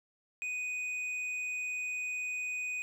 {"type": "tone with hard clipping", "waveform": "sine", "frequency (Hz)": 2489, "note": "D#7", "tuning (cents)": 0, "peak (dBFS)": -35, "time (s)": [0.42, 2.82], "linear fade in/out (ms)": 0, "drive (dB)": 5, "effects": []}